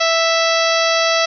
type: harmonic tone with a mistuned harmonic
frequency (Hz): 659.3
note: E5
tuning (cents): 0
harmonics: 1 / 2 / 3 / 4 / 5 / 6 / 7 / 8 / 9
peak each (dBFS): -17 / -20 / -22 / -23 / -24 / -25 / -25 / -26 / -27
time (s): 0-1.26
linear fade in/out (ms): 10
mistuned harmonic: 8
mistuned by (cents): +16
effects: none